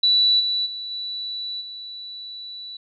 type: tone with level steps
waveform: sine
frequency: 3951 Hz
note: B7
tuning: in tune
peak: -14 / -20 / -29 / -27 / -33 dBFS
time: 0.03-2.77 s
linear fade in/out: 5 ms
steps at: 0.39 / 0.65 / 0.9 / 1.6 s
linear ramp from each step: 20 ms
effects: none